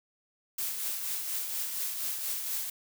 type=noise with tremolo; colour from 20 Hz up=blue; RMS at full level=-32 dBFS; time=0.58-2.7 s; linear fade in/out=5 ms; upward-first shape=triangle; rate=4.2 Hz; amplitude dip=45%; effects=none